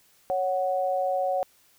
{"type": "tone pair together", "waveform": "sine", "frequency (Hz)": [554.4, 740.9], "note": ["C#5", "F#5"], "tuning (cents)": [0, 2], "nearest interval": "perfect fourth", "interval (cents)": 502, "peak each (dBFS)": -26, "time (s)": [0.3, 1.43], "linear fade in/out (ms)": 0, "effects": ["white hiss -61 dBFS RMS until 1.78 s"]}